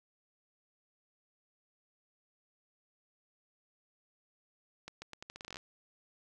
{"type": "accelerating click train", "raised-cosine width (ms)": 0.2, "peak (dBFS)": -27, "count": 14, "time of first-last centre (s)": [4.88, 5.569], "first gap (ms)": 140, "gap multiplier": 0.81, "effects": []}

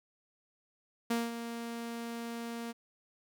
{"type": "tone with ADSR envelope", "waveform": "sawtooth", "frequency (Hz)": 233.1, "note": "A#3", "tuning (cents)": 0, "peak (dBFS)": -24, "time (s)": [1.1, 2.73], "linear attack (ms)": 8, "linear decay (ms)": 200, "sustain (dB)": -10, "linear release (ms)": 25, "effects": []}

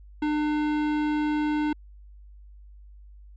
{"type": "tone with hard clipping", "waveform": "sine", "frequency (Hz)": 300, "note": "D4", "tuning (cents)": 37, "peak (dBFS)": -25, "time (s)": [0.22, 1.73], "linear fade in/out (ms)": 5, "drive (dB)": 16, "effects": ["added 50 Hz sine -45 dBFS peak until 3.36 s", "resampled to 16000 Hz"]}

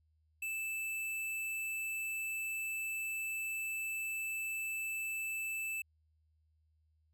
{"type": "tone", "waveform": "square", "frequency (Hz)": 2637, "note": "E7", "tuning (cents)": 0, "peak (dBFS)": -37, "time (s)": [0.42, 5.82], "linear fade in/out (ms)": 5, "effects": ["added 78 Hz sine -70 dBFS peak until 7.13 s"]}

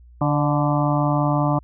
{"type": "harmonic tone with a mistuned harmonic", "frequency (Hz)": 145.8, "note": "D3", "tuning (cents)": -12, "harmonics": [1, 2, 4, 5, 6, 7, 8], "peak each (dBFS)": [-20, -23, -26, -27, -28, -28, -29], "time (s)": [0.21, 1.59], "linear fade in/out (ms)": 5, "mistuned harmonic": 4, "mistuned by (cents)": 42, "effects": ["added 60 Hz sine -44 dBFS peak until 1.63 s"]}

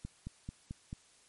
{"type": "click train", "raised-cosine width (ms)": 5, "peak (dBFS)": -28, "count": 5, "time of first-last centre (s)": [0.05, 0.929], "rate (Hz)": 4.55, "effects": ["white hiss -64 dBFS RMS until 1.28 s", "MP3 48 kbps"]}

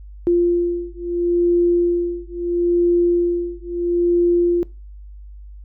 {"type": "beating tone pair", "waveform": "sine", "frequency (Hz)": [347, 347.75], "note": ["F4", "F4"], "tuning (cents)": [-11, -7], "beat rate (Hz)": 0.75, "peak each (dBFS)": -18, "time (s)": [0.27, 4.63], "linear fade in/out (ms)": 0, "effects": ["noise-tail reverb RT60 0.3 s tail -22 dB re dry", "added 50 Hz sine -35 dBFS peak until 5.64 s"]}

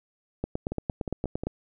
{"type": "two click trains", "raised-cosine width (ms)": 2, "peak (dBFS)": [-15, -18], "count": [10, 5], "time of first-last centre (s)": [[0.44, 1.47], [0.72, 1.436]], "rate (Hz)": [8.74, 5.59], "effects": []}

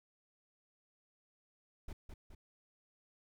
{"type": "noise with echo", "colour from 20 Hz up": "brown", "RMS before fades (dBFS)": -43, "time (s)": [1.88, 1.93], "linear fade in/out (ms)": 5, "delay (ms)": 210, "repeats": 2, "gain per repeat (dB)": -5, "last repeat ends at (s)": 2.35, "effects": []}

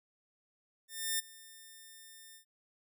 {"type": "tone with ADSR envelope", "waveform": "5% pulse", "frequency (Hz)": 1800, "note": "A6", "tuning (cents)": 39, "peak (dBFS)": -19, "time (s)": [0.88, 2.45], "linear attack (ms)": 310, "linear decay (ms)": 15, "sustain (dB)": -22, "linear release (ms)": 100, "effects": []}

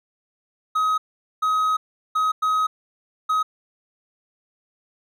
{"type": "tone bursts at uneven times", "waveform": "triangle", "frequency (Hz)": 1266, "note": "D#6", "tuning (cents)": 30, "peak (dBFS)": -16, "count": 5, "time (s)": [[0.75, 0.98], [1.42, 1.77], [2.15, 2.32], [2.42, 2.67], [3.29, 3.43]], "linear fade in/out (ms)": 10, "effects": []}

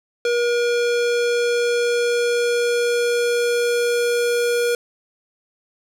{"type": "tone with low-pass filter sweep", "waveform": "square", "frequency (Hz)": 478, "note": "A#4", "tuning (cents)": 43, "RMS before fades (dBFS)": -19, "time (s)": [0.25, 4.75], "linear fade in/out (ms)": 2, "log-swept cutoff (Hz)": [5500, 12000], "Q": 0.94, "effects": ["7-bit"]}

